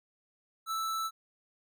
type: tone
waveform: square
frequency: 1318.5 Hz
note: E6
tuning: in tune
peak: -32 dBFS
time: 0.66-1.11 s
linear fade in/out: 50 ms
effects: none